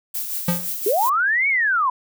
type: noise with tremolo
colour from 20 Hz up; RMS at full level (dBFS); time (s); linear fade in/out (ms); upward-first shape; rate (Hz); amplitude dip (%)
violet; -25; 0.14-1.1; 10; sine; 5.8; 45
type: tone with exponential decay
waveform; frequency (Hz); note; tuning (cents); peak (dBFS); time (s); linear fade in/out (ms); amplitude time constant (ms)
square; 174.61; F3; 0; -16; 0.48-0.73; 5; 53
type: linear two-way sweep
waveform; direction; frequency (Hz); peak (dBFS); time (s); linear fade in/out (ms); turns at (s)
sine; up then down; 370 to 2271 to 968; -16; 0.86-1.9; 5; 1.48
effects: none